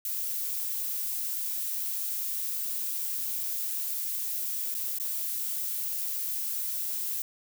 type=noise with dropouts; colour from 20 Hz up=violet; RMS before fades=-32 dBFS; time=0.05-7.22 s; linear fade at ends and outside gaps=1 ms; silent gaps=4.743-4.749 / 4.985-4.999 s; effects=none